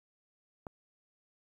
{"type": "click", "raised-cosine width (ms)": 1, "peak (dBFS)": -27, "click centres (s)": 0.668, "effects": ["10-bit"]}